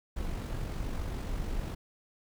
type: noise with amplitude modulation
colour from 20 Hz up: brown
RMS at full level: -33 dBFS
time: 0.16-1.75 s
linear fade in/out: 10 ms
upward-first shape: sine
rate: 46.9 Hz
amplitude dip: 35%
effects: none